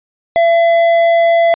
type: tone with tanh clipping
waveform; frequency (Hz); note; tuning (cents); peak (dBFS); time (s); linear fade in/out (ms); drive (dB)
triangle; 674; E5; +38; -9; 0.36-1.54; 0; 13
effects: resampled to 8000 Hz